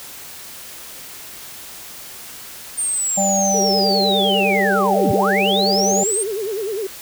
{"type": "linear two-way sweep", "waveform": "sine", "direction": "down then up", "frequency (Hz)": [8870, 81.7, 8870], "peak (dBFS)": -18, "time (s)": [2.77, 6.24], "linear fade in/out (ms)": 20, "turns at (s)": 5.11}
{"type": "harmonic tone", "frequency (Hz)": 196, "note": "G3", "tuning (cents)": 0, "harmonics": [1, 3, 4], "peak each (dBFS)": [-21, -21, -21], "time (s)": [3.17, 6.04], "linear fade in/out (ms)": 10}
{"type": "tone with vibrato", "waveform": "sine", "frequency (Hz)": 415.3, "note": "G#4", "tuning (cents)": 0, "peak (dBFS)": -21, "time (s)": [3.54, 6.87], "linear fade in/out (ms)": 5, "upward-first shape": "sine", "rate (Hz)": 9.9, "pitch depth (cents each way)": 160}
{"effects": ["white hiss -36 dBFS RMS until 7.01 s"]}